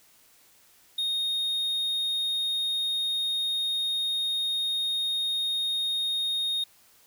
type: tone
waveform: triangle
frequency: 3710 Hz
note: A#7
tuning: 9 cents flat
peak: -24 dBFS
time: 0.98-6.64 s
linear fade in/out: 5 ms
effects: white hiss -59 dBFS RMS until 7.06 s